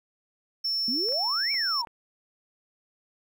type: tone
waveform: triangle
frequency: 5400 Hz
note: E8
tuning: 41 cents sharp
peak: -24 dBFS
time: 0.64-1.82 s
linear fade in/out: 10 ms
type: exponential two-way sweep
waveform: sine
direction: up then down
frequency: 220 to 2349 to 892 Hz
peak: -30 dBFS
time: 0.88-1.85 s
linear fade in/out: 2 ms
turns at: 1.52 s
type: clicks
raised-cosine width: 0.5 ms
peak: -32 dBFS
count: 4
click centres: 1.087 / 1.123 / 1.543 / 1.872 s
effects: 10-bit